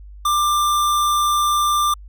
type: tone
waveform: square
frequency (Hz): 1187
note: D6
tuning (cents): +18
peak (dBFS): -16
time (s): 0.25-1.94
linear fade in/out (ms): 5
effects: added 50 Hz sine -36 dBFS peak until 2.08 s